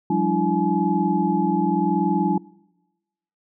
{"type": "tone cluster", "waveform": "sine", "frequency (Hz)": [177.3, 198.1, 293.9, 334.7, 849], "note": ["F3", "G3", "D4", "E4", "G#5"], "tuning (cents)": [26, 18, 1, 26, 38], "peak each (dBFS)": -24, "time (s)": [0.1, 2.38], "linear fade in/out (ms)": 5, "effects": ["noise-tail reverb RT60 1.0 s tail -23 dB re dry"]}